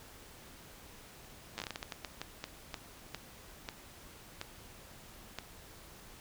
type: slowing click train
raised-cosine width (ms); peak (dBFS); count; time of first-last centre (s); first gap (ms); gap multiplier
0.2; -21; 18; 1.58-5.387; 9; 1.34
effects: pink hiss -54 dBFS RMS until 6.2 s